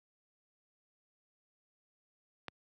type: click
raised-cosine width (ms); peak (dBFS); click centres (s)
0.3; -23; 2.483
effects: high-pass 100 Hz 12 dB/octave